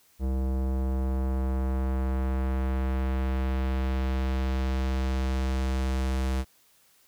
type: tone with low-pass filter sweep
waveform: square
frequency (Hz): 65.41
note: C2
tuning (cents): 0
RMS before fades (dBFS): -27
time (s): 0.19-6.45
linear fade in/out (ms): 50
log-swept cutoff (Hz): 570 to 12000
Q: 0.72
effects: white hiss -62 dBFS RMS until 7.07 s